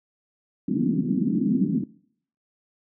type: band-pass noise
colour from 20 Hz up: pink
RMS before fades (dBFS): -23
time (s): 0.68-1.84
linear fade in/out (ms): 5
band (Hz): 170 to 300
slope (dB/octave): 48
effects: noise-tail reverb RT60 0.6 s tail -20 dB re dry